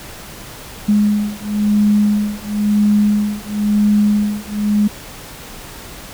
sine beating tone pair, 207.8 / 208.78 Hz, G#3 / G#3, +1 / +9 cents, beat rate 0.98 Hz, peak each -15 dBFS, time 0.88-4.88 s, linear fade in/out 10 ms, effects pink hiss -34 dBFS RMS until 6.13 s

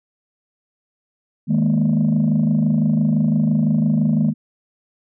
sine chord, D# suspended fourth, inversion none, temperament just, 155.56 / 207.4 / 233.3 Hz, D#3 / G#3 / A#3, 0 / -2 / +2 cents, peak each -17 dBFS, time 1.47-4.34 s, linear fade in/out 50 ms, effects tanh soft clip ceiling -10 dBFS

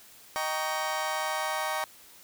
30% pulse chord, Eb dominant seventh, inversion none, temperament just, 622.3 / 777.8 / 933.4 / 1120.1 Hz, Eb5 / G5 / Bb5 / Db6, 0 / -14 / +2 / +18 cents, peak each -32 dBFS, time 0.36-1.84 s, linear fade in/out 0 ms, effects white hiss -53 dBFS RMS until 2.23 s

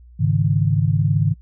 sine chord, Ab suspended fourth, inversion none, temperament equal with one note detuned, 103.83 / 138.59 / 157.01 Hz, Ab2 / Db3 / Eb3, 0 / 0 / +16 cents, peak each -19 dBFS, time 0.19-1.34 s, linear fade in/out 20 ms, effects noise-tail reverb RT60 0.1 s tail -26 dB re dry + added 60 Hz sine -42 dBFS peak until 1.41 s

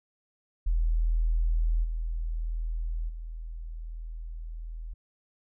sine tone with level steps, 40.7 Hz, E1, 21 cents flat, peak -22 / -28 / -35 dBFS, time 0.66-4.94 s, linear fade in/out 10 ms, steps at 1.83 / 3.08 s, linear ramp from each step 20 ms, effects none

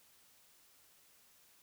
silence, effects white hiss -66 dBFS RMS until 1.62 s

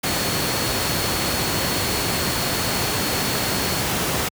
sine tone in noise, 4356 Hz, C#8, 31 cents flat, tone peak -30 dBFS, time 0.05-3.81 s, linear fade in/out 10 ms, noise pink, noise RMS -22 dBFS, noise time 0.03-4.29 s, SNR -11 dB, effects high-pass 80 Hz 12 dB/octave

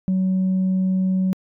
sine tone, 187.4 Hz, F#3, 22 cents sharp, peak -15 dBFS, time 0.08-1.33 s, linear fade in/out 0 ms, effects tanh soft clip ceiling -15 dBFS

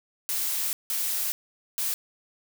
blue noise bursts at uneven times, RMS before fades -28 dBFS, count 3, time 0.29-0.73 / 0.9-1.32 / 1.78-1.94 s, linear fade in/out 0 ms, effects none

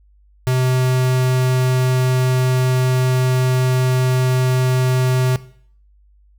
square tone, 128.2 Hz, C3, 35 cents flat, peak -15 dBFS, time 0.47-5.36 s, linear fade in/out 0 ms, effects noise-tail reverb RT60 0.6 s tail -18 dB re dry + added 50 Hz sine -49 dBFS peak until 6.38 s

